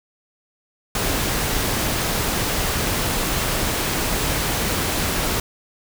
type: noise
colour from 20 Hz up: pink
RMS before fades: -22 dBFS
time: 0.95-5.4 s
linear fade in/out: 2 ms
effects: none